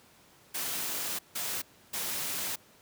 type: noise bursts at uneven times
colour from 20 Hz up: white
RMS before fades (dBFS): -34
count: 3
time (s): 0.54-1.19 / 1.35-1.62 / 1.93-2.56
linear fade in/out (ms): 10
effects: pink hiss -59 dBFS RMS until 2.81 s + high-pass 100 Hz 12 dB/octave